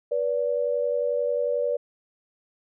sine tone pair together, 486.8 / 578 Hz, B4 / D5, -25 / -28 cents, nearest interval minor third, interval 297 cents, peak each -25 dBFS, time 0.11-1.77 s, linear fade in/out 10 ms, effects none

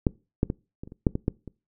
clicks, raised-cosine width 3 ms, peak -7 / -8 / -14 / -23 / -30 / -29 / -6 / -14 / -10 / -25 dBFS, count 10, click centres 0.068 / 0.431 / 0.501 / 0.835 / 0.875 / 0.921 / 1.068 / 1.154 / 1.281 / 1.477 s, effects noise-tail reverb RT60 0.3 s tail -23 dB re dry

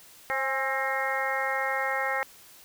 harmonic tone with a mistuned harmonic, 266.3 Hz, C4, 31 cents sharp, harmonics 2 / 3 / 4 / 5 / 6 / 7 / 8, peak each -33 / -32 / -37 / -34 / -37 / -31 / -34 dBFS, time 0.3-2.23 s, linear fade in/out 0 ms, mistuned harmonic 3, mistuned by +36 cents, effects white hiss -52 dBFS RMS until 2.64 s

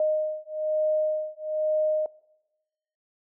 sine beating tone pair, 617 / 618.1 Hz, D#5 / D#5, -15 / -12 cents, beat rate 1.1 Hz, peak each -26 dBFS, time 0-2.06 s, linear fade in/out 2 ms, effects noise-tail reverb RT60 1.0 s tail -23 dB re dry

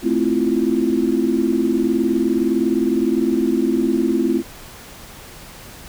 sine chord, F major seventh, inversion first, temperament equal, 220 / 261.6 / 329.6 / 349.2 Hz, A3 / C4 / E4 / F4, 0 / 0 / 0 / 0 cents, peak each -22 / -20 / -20 / -21 dBFS, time 0.02-4.43 s, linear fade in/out 50 ms, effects pink hiss -39 dBFS RMS until 5.88 s

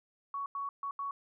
sine tone bursts at uneven times, 1118 Hz, C#6, 14 cents sharp, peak -34 dBFS, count 4, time 0.34-0.46 / 0.55-0.69 / 0.83-0.91 / 0.99-1.11 s, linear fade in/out 2 ms, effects none

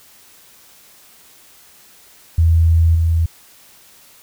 sine tone with level steps, 82.41 Hz, E2, in tune, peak -9 / -12 dBFS, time 2.38-3.26 s, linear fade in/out 5 ms, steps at 2.95 s, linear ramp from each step 2 ms, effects white hiss -47 dBFS RMS until 4.22 s

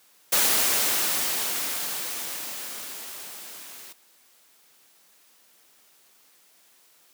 white noise with level ramp, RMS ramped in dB -20 to -44 dBFS, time 0.32-3.93 s, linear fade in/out 10 ms, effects white hiss -59 dBFS RMS until 7.13 s + high-pass 200 Hz 12 dB/octave

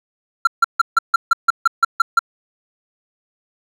triangle tone bursts, 1365 Hz, F6, 40 cents flat, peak -6 dBFS, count 11, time 0.45-2.192 s, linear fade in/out 5 ms, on 22 ms, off 150 ms, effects none

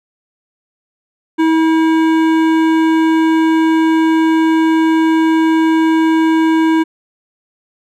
triangle tone with hard clipping, 321.8 Hz, E4, 42 cents flat, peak -11 dBFS, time 1.38-6.84 s, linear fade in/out 20 ms, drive 18 dB, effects none

